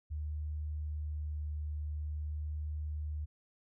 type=tone with vibrato; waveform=sine; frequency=75.5 Hz; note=D2; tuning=48 cents sharp; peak=-35 dBFS; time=0.1-3.26 s; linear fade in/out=20 ms; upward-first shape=triangle; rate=0.48 Hz; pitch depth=9 cents each way; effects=none